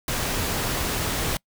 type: noise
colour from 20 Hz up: pink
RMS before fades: -26 dBFS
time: 0.08-1.37 s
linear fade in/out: 2 ms
effects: noise-tail reverb RT60 0.1 s tail -26 dB re dry